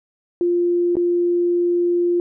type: tone with dropouts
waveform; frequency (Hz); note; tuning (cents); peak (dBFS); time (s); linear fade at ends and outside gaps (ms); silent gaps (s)
sine; 349.2; F4; 0; -15; 0.41-2.2; 1; 0.955-0.968
effects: none